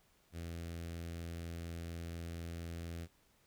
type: tone with notch filter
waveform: sawtooth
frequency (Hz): 84.2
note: E2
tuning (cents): +37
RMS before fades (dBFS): -44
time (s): 0.32-3.08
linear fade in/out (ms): 50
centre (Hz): 960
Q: 1.3
effects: pink hiss -71 dBFS RMS until 3.46 s